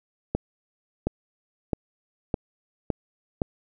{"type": "accelerating click train", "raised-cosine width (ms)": 2, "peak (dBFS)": -10, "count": 6, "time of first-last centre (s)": [0.35, 3.418], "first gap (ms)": 720, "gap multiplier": 0.92, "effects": []}